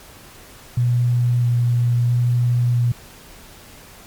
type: tone with vibrato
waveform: sine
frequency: 121 Hz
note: B2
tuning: 35 cents flat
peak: -14 dBFS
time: 0.77-2.92 s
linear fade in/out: 5 ms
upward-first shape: square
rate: 0.76 Hz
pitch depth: 8 cents each way
effects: pink hiss -43 dBFS RMS until 4.06 s + MP3 96 kbps